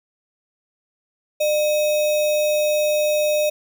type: tone with sample-and-hold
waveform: sine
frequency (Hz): 603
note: D5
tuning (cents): +46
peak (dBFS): -16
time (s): 1.4-3.5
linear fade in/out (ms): 10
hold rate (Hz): 3150
effects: none